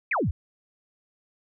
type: exponential sweep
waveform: sine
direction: down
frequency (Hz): 2637 to 62.2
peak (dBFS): -22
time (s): 0.11-0.31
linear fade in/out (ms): 5
effects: none